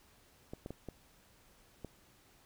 clicks, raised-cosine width 2 ms, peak -29 dBFS, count 5, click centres 0.535 / 0.661 / 0.706 / 0.887 / 1.847 s, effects pink hiss -65 dBFS RMS until 2.45 s

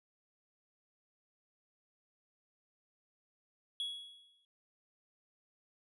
triangle tone with exponential decay, 3349 Hz, G#7, 14 cents sharp, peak -32 dBFS, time 3.8-4.45 s, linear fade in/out 1 ms, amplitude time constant 140 ms, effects resampled to 24000 Hz

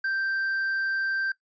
triangle tone, 1568 Hz, G6, in tune, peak -23 dBFS, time 0.04-1.32 s, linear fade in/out 5 ms, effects noise-tail reverb RT60 0.1 s tail -17 dB re dry + resampled to 16000 Hz

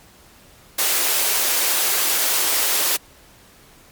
white high-pass noise, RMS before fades -19 dBFS, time 0.78-2.97 s, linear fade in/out 10 ms, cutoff 310 Hz, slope 24 dB/octave, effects pink hiss -49 dBFS RMS until 3.91 s + MP3 96 kbps

